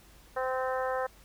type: harmonic tone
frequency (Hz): 258.8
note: C4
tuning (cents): -19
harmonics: 2 / 3 / 4 / 5 / 6 / 7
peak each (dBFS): -31 / -35 / -37 / -39 / -41 / -42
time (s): 0.36-1.07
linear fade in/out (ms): 10
effects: added 50 Hz sine -58 dBFS peak until 1.24 s + pink hiss -58 dBFS RMS until 1.24 s